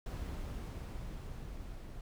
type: noise with level ramp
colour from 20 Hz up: brown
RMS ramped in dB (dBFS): -39 to -47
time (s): 0.06-2.01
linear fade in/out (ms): 2
effects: none